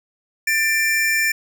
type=tone pair together; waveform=square; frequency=1782 / 2359 Hz; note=A6 / D7; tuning=+22 / +7 cents; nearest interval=perfect fourth; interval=485 cents; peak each=-20 dBFS; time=0.47-1.32 s; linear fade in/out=5 ms; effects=none